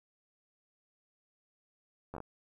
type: slowing click train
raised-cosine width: 1 ms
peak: -28 dBFS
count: 5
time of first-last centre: 2.14-2.203 s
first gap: 11 ms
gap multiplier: 1.25
effects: 11-bit